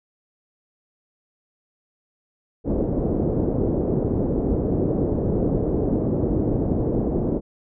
white low-pass noise, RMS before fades -22 dBFS, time 2.64-7.41 s, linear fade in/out 50 ms, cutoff 450 Hz, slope 24 dB/octave, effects none

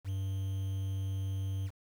triangle tone with quantisation, 96.4 Hz, G2, 28 cents flat, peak -30 dBFS, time 0.04-1.71 s, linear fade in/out 50 ms, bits 9, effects none

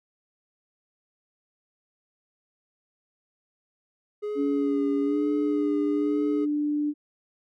triangle tone with vibrato, 415.3 Hz, G#4, in tune, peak -26 dBFS, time 4.22-6.46 s, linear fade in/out 20 ms, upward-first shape sine, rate 1.1 Hz, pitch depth 32 cents each way
sine tone with pitch glide, 283.4 to 295.8 Hz, C#4 to D4, +38 to +13 cents, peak -23 dBFS, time 4.35-6.94 s, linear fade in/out 50 ms, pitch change +75 cents, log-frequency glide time 5.05-5.16 s
effects none

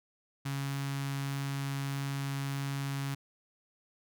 sawtooth tone with notch filter, 138.59 Hz, C#3, in tune, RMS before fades -35 dBFS, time 0.45-3.15 s, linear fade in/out 10 ms, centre 500 Hz, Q 0.7, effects none

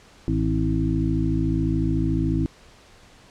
harmonic tone with a mistuned harmonic, 53.9 Hz, A1, 35 cents flat, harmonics 1 / 2 / 3 / 5 / 6, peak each -26 / -26 / -26 / -26 / -26 dBFS, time 0.28-2.46 s, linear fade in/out 0 ms, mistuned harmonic 5, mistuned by -41 cents, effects pink hiss -51 dBFS RMS until 3.3 s + low-pass 7000 Hz 12 dB/octave

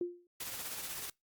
sine tone with exponential decay, 351.3 Hz, F4, 10 cents sharp, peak -29 dBFS, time 0.01-0.27 s, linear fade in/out 2 ms, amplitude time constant 56 ms
white noise with tremolo, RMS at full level -40 dBFS, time 0.4-1.1 s, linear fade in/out 5 ms, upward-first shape sine, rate 16 Hz, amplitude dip 40%
effects noise-tail reverb RT60 0.2 s tail -26 dB re dry + Opus 48 kbps

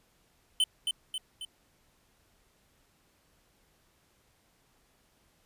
square tone with echo, 3054 Hz, G7, 46 cents flat, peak -23 dBFS, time 0.6-0.64 s, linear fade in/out 2 ms, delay 270 ms, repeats 3, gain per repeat -5 dB, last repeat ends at 1.45 s, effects pink hiss -68 dBFS RMS until 5.45 s + resampled to 32000 Hz

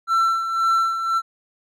triangle tone with tremolo, 1343 Hz, E6, 32 cents sharp, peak -13 dBFS, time 0.07-1.22 s, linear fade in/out 50 ms, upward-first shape sine, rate 1.9 Hz, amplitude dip 60%, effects none

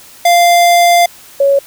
square / sine tone pair in turn, 695 / 556.3 Hz, F5 / C#5, -9 / +6 cents, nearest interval major third, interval 385 cents, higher first, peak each -6 dBFS, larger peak neither, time 0.25-1.06 / 1.4-1.59 s, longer first, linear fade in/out 5 ms, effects white hiss -38 dBFS RMS until 1.66 s

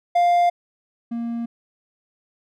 triangle tone pair in turn, 700 / 233.6 Hz, F5 / A#3, +4 / +4 cents, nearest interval octave + perfect fifth, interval 1900 cents, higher first, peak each -12 / -22 dBFS, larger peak first, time 0.15-0.5 / 1.11-1.46 s, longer neither, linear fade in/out 10 ms, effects none

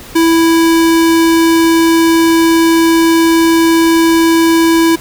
square tone, 329.7 Hz, E4, in tune, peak -7 dBFS, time 0.15-4.96 s, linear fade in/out 10 ms, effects pink hiss -32 dBFS RMS until 5 s

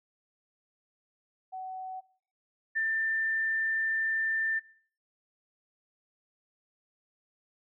sine tone pair in turn, 751 / 1786.2 Hz, F#5 / A6, +26 / +26 cents, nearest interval octave + minor third, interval 1500 cents, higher second, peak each -36 / -26 dBFS, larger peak second, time 1.52-2.01 / 2.75-4.6 s, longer second, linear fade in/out 20 ms, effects noise-tail reverb RT60 0.5 s tail -22 dB re dry

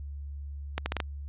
accelerating click train, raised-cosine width 0.3 ms, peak -13 dBFS, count 5, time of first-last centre 0.78-1.002 s, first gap 80 ms, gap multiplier 0.76, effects added 71 Hz sine -36 dBFS peak until 1.28 s + resampled to 8000 Hz

